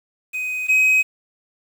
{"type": "tone pair in turn", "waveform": "triangle", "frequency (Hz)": [2508, 2530], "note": ["D#7", "D#7"], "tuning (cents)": [13, 28], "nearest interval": "unison", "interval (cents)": 15, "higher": "second", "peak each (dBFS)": [-21, -11], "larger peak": "second", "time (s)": [[0.33, 0.68], [0.68, 1.03]], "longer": "neither", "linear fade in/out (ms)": 20, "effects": ["7-bit"]}